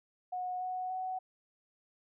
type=tone with pitch steps; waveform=sine; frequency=730 / 738.1 / 746.2 Hz; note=F#5 / F#5 / F#5; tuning=-24 / -4 / +14 cents; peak=-34 dBFS; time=0.32-1.19 s; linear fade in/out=10 ms; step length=290 ms; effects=none